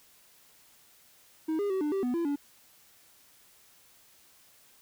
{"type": "tone with pitch steps", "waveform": "triangle", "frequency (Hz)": [316.6, 406.5, 380.3, 297.7, 389.2, 247.1, 338.3, 286.3], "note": ["D#4", "G#4", "F#4", "D4", "G4", "B3", "E4", "D4"], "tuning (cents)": [30, -37, 48, 24, -12, 1, 45, -44], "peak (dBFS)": -25, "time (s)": [1.48, 2.36], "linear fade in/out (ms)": 10, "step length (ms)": 110, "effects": ["white hiss -60 dBFS RMS until 4.81 s"]}